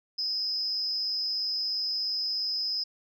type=tone with amplitude modulation; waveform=sine; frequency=5080 Hz; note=D#8; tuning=35 cents sharp; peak=-23 dBFS; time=0.18-2.84 s; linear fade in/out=10 ms; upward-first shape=sine; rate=217 Hz; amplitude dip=85%; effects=tanh soft clip ceiling -19 dBFS